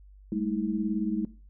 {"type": "tone cluster", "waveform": "sine", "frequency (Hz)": [200.9, 219.3, 320.1], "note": ["G3", "A3", "D#4"], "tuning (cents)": [43, -6, 49], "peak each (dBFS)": -31, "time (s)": [0.32, 1.25], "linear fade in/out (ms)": 2, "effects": ["noise-tail reverb RT60 0.4 s tail -19 dB re dry", "added 49 Hz sine -49 dBFS peak until 1.49 s"]}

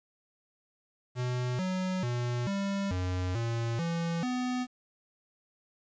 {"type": "tone with pitch steps", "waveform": "square", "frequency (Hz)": [124.6, 185.6, 121.6, 197.8, 91.2, 116.1, 168.1, 250.6], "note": ["B2", "F#3", "B2", "G3", "F#2", "A#2", "E3", "B3"], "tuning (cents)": [16, 6, -26, 16, -24, -7, 34, 25], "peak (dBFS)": -30, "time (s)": [1.15, 4.67], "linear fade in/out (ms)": 50, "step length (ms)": 440, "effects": ["resampled to 16000 Hz", "10-bit"]}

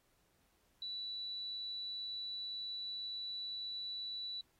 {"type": "tone", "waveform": "sine", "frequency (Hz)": 3951, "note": "B7", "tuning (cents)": 0, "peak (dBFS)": -40, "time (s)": [0.82, 4.41], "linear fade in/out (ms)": 2, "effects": ["pink hiss -75 dBFS RMS until 4.59 s", "AAC 48 kbps"]}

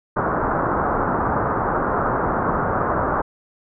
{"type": "low-pass noise", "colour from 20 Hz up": "white", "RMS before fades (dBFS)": -21, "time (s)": [0.16, 3.22], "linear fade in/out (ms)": 10, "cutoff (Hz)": 1400, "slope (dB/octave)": 48, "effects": []}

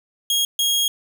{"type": "tone bursts at uneven times", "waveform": "sawtooth", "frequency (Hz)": 3275, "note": "G#7", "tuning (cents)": -25, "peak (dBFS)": -14, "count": 2, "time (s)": [[0.3, 0.45], [0.59, 0.88]], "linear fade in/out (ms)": 2, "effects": []}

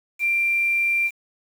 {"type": "tone with quantisation", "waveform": "sine", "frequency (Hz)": 2368, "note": "D7", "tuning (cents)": 14, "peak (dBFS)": -18, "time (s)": [0.19, 1.11], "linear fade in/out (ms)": 50, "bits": 7, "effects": []}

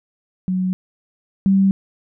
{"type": "tone pair in turn", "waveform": "sine", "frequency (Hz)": [185, 194.02], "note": ["F#3", "G3"], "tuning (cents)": [0, -18], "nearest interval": "minor second", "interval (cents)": 82, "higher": "second", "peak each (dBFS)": [-17, -11], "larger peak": "second", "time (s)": [[0.48, 0.73], [1.46, 1.71]], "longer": "neither", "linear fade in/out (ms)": 0, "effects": []}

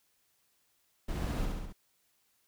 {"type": "noise with echo", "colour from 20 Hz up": "brown", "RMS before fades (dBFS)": -34, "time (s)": [1.08, 1.46], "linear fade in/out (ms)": 10, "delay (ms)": 67, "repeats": 4, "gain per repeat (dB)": -3, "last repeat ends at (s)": 1.728, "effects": ["white hiss -73 dBFS RMS until 2.47 s"]}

